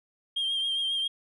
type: tone with vibrato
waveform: sine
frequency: 3200 Hz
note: G7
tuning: 35 cents sharp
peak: -24 dBFS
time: 0.36-1.08 s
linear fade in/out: 10 ms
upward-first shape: triangle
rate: 7.4 Hz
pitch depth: 39 cents each way
effects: tanh soft clip ceiling -24 dBFS